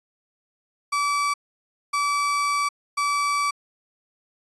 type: tone bursts at uneven times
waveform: 35% pulse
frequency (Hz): 1152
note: D6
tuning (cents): -34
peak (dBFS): -19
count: 3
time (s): 0.92-1.34 / 1.93-2.69 / 2.97-3.51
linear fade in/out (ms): 10
effects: resampled to 24000 Hz